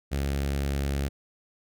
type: tone with notch filter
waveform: sawtooth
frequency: 69.6 Hz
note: C#2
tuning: 8 cents sharp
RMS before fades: -28 dBFS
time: 0.11-1.09 s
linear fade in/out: 20 ms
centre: 1000 Hz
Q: 1.8
effects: none